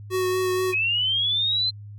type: tone with vibrato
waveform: square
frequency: 370 Hz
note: F#4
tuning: in tune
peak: -22 dBFS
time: 0.1-0.75 s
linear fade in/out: 50 ms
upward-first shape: sine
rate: 4.2 Hz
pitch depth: 14 cents each way
type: linear sweep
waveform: sine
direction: up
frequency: 2489 to 4122 Hz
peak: -20 dBFS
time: 0.72-1.71 s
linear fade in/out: 20 ms
effects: added 103 Hz sine -37 dBFS peak until 1.98 s